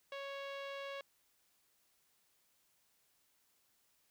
sawtooth tone with low-pass filter, 554.4 Hz, C#5, in tune, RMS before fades -45 dBFS, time 0.12-1.01 s, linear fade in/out 2 ms, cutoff 3300 Hz, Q 1.7, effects white hiss -75 dBFS RMS until 4.1 s

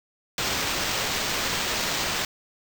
violet noise with sample-and-hold, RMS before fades -27 dBFS, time 0.38-2.25 s, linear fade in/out 2 ms, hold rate 11025 Hz, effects none

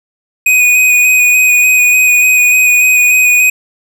square tone with vibrato, 2489 Hz, D#7, in tune, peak -6 dBFS, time 0.46-3.5 s, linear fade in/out 5 ms, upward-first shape square, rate 3.4 Hz, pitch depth 13 cents each way, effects none

